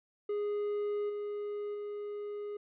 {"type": "tone with level steps", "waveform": "triangle", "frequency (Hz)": 413.5, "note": "G#4", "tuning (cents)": -8, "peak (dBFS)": [-29, -33, -35], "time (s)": [0.29, 2.57], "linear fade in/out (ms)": 5, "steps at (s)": [1.09, 1.74], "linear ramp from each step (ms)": 10, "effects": ["resampled to 8000 Hz"]}